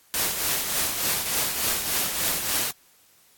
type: noise with tremolo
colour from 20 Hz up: white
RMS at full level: -23 dBFS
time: 0.14-2.71 s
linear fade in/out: 0 ms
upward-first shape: triangle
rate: 3.4 Hz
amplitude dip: 55%
effects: white hiss -58 dBFS RMS until 3.37 s + AAC 64 kbps